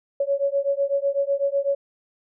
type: beating tone pair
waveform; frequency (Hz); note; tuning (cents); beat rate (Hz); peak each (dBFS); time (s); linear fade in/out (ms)
sine; 554.4 / 562.4; C#5 / C#5; 0 / +25; 8; -23; 0.2-1.75; 5
effects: none